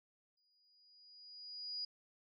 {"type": "tone with exponential growth", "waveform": "sine", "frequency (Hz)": 4900, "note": "D#8", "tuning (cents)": -27, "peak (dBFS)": -38, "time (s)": [0.37, 1.85], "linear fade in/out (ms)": 5, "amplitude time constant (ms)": 320, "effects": []}